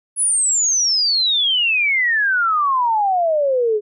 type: exponential sweep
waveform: sine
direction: down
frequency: 10410 to 409.2 Hz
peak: -14 dBFS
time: 0.16-3.81 s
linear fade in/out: 50 ms
effects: none